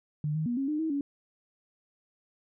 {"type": "tone with pitch steps", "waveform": "sine", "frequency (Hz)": [150.1, 156.6, 240.4, 272.2, 302.6, 319.7, 282.8], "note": ["D3", "D#3", "B3", "C#4", "D#4", "D#4", "C#4"], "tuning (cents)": [38, 11, -46, -31, -48, 47, 35], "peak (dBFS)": -27, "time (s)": [0.24, 1.01], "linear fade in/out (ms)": 2, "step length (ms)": 110, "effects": []}